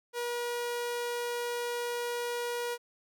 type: tone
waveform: sawtooth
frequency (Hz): 480.1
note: B4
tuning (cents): -49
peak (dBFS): -28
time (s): 0.13-2.78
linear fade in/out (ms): 50
effects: none